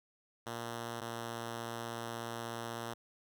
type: tone pair in turn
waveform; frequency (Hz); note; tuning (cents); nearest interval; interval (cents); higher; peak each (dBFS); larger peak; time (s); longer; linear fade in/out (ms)
5% pulse; 117.1 / 116.46; A#2 / A#2; +8 / -1; unison; 9; first; -28; neither; 0.46-1.01 / 1.01-2.94; second; 10
effects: none